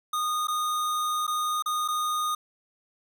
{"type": "tone with dropouts", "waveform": "square", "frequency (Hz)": 1231, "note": "D#6", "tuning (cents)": -19, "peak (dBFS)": -26, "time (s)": [0.13, 2.35], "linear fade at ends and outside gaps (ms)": 5, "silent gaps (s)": [[0.472, 0.482], [1.268, 1.277], [1.624, 1.659], [1.879, 1.884]], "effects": []}